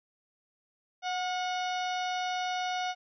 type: harmonic tone with a mistuned harmonic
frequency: 732 Hz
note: F#5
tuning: 19 cents flat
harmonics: 1 / 2 / 3 / 4 / 5 / 6 / 7 / 8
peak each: -31 / -39 / -41 / -42 / -43 / -49 / -50 / -48 dBFS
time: 1.02-2.95 s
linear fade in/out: 50 ms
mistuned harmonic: 2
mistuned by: -32 cents
effects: none